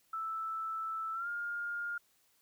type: tone with pitch glide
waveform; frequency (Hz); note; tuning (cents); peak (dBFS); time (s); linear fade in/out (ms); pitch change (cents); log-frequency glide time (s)
sine; 1318.5 to 1413.1; E6 to F6; 0 to +20; -35; 0.13-1.98; 5; +120; 1.13-1.28
effects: white hiss -71 dBFS RMS until 2.41 s